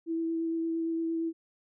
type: tone with vibrato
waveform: sine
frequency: 328.8 Hz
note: E4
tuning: 4 cents flat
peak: -28 dBFS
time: 0.06-1.33 s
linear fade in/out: 50 ms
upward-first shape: sine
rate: 8.7 Hz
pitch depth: 11 cents each way
effects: none